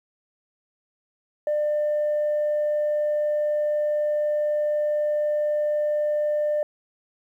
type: tone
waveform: sine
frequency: 598 Hz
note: D5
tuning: 31 cents sharp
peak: -19 dBFS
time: 1.47-6.63 s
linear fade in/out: 2 ms
effects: tanh soft clip ceiling -18 dBFS + 10-bit